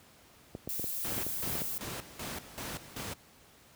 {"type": "clicks", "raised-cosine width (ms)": 2, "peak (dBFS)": -25, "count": 10, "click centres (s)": [0.551, 0.675, 0.796, 0.842, 1.121, 1.18, 1.266, 1.475, 1.554, 1.619]}
{"type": "noise", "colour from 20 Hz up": "violet", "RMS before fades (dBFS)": -36, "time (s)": [0.69, 1.78], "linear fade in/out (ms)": 0}
{"type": "noise with tremolo", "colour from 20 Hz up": "pink", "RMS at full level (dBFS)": -39, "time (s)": [1.04, 3.14], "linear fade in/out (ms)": 10, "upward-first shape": "square", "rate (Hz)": 2.6, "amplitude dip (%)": 75}
{"effects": ["pink hiss -59 dBFS RMS until 3.75 s", "high-pass 60 Hz 12 dB/octave"]}